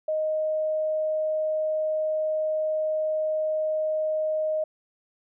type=tone; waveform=sine; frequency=622.3 Hz; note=D#5; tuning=in tune; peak=-23 dBFS; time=0.08-4.64 s; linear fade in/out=5 ms; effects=none